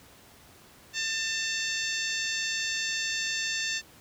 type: harmonic tone with a mistuned harmonic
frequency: 894 Hz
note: A5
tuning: 27 cents sharp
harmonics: 2 / 3 / 4 / 5 / 6 / 7 / 8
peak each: -33 / -35 / -36 / -37 / -38 / -38 / -39 dBFS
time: 0.93-3.82 s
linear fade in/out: 50 ms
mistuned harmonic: 8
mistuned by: +23 cents
effects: pink hiss -54 dBFS RMS until 4 s + high-pass 60 Hz 12 dB/octave